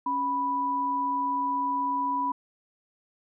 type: tone pair together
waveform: sine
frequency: 276.7 / 986 Hz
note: C#4 / B5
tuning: -3 / -3 cents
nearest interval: octave + minor seventh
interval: 2200 cents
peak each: -34 / -25 dBFS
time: 0.06-2.32 s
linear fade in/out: 5 ms
effects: none